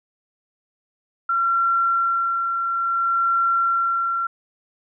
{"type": "tone with tremolo", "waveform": "sine", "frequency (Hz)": 1365, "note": "F6", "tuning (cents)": -40, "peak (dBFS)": -16, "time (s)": [1.29, 4.27], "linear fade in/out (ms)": 5, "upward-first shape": "sine", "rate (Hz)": 0.58, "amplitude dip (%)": 40, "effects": []}